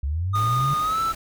sine linear sweep, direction up, 65.7 to 144.3 Hz, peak -22 dBFS, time 0.03-0.74 s, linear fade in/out 5 ms
triangle tone with pitch glide, 1228 to 1323.8 Hz, D#6 to E6, -23 to +7 cents, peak -19 dBFS, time 0.33-1.13 s, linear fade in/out 20 ms, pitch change +130 cents, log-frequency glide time 0.8-1 s
pink noise, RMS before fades -37 dBFS, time 0.35-1.15 s, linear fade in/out 5 ms
effects none

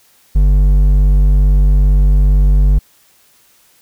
triangle tone with hard clipping, 48.84 Hz, G1, 6 cents flat, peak -8 dBFS, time 0.35-2.79 s, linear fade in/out 10 ms, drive 10 dB, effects white hiss -51 dBFS RMS until 3.81 s

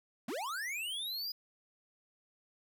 square linear sweep, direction up, 186.3 to 4978 Hz, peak -37 dBFS, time 0.28-1.32 s, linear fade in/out 5 ms, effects none

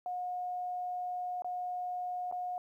sine tone with dropouts, 722 Hz, F#5, 43 cents flat, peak -34 dBFS, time 0.06-2.58 s, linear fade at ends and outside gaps 1 ms, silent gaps 1.421-1.445 / 2.314-2.324 s, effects 12-bit

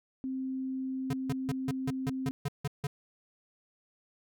sine tone, 262.5 Hz, C4, 6 cents sharp, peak -32 dBFS, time 0.24-2.31 s, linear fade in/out 0 ms
square tone bursts, 142.4 Hz, C#3, 47 cents sharp, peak -30 dBFS, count 10, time 1.1-2.87 s, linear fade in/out 5 ms, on 33 ms, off 160 ms
effects none

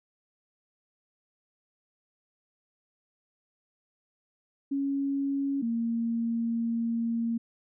sine tone pair in turn, 277.2 / 231 Hz, C#4 / A#3, 0 / -16 cents, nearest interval minor third, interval 316 cents, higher first, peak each -26 dBFS, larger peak neither, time 4.71-5.62 / 5.62-7.38 s, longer second, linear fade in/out 10 ms, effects none

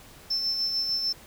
triangle tone with tremolo, 5320 Hz, E8, 15 cents sharp, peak -21 dBFS, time 0.3-1.13 s, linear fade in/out 10 ms, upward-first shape sine, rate 6.7 Hz, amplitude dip 45%, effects tanh soft clip ceiling -20 dBFS + pink hiss -50 dBFS RMS until 1.26 s

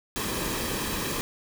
pink noise with comb filter, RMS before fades -30 dBFS, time 0.16-1.21 s, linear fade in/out 0 ms, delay 1.4 ms, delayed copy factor -0.5, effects none

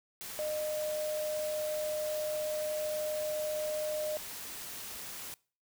sine tone in noise, 611 Hz, D#5, 32 cents flat, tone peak -32 dBFS, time 0.39-4.17 s, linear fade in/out 0 ms, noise white, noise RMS -43 dBFS, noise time 0.21-5.34 s, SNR +8 dB, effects noise-tail reverb RT60 0.4 s tail -23 dB re dry

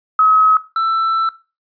sine / triangle tone pair in turn, 1278 / 1329.5 Hz, D#6 / E6, +46 / +14 cents, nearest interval minor second, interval 68 cents, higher second, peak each -8 / -12 dBFS, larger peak first, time 0.19-0.57 / 0.76-1.29 s, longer second, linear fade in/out 2 ms, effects noise-tail reverb RT60 0.3 s tail -17 dB re dry + resampled to 11025 Hz

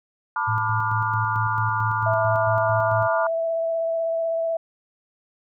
sine chord, B half-diminished seventh, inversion third, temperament just, 889 / 987.8 / 1185.3 / 1422.4 Hz, A5 / B5 / D6 / F6, +18 / 0 / +16 / +31 cents, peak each -27 dBFS, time 0.36-3.27 s, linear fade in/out 2 ms
sine tone with tremolo, 110 Hz, A2, in tune, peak -23 dBFS, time 0.47-3.08 s, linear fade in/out 20 ms, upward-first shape square, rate 4.5 Hz, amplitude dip 50%
sine tone with vibrato, 659.3 Hz, E5, in tune, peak -21 dBFS, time 2.06-4.57 s, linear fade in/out 5 ms, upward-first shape sine, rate 16 Hz, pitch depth 12 cents each way
effects none

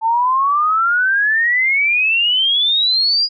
sine exponential sweep, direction up, 880 to 4924 Hz, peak -12 dBFS, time 0.01-3.29 s, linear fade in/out 50 ms, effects none

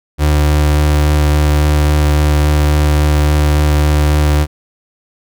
35% pulse tone, 74.7 Hz, D2, 30 cents sharp, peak -7 dBFS, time 0.18-4.47 s, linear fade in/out 50 ms, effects none

